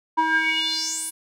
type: tone with band-pass filter sweep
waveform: square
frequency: 320 Hz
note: D#4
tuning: 49 cents sharp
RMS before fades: -23 dBFS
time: 0.17-1.11 s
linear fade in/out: 20 ms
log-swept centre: 1000 to 11000 Hz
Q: 6.2
effects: none